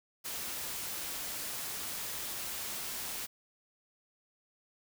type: noise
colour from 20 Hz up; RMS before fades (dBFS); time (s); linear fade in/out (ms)
white; -39; 0.24-3.27; 20
effects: none